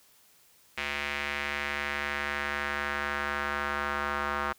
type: tone with band-pass filter sweep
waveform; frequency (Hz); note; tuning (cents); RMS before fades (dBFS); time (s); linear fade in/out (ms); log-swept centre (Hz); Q
square; 72; D2; -34; -32; 0.77-4.53; 10; 2300 to 1300; 2.3
effects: white hiss -61 dBFS RMS until 4.58 s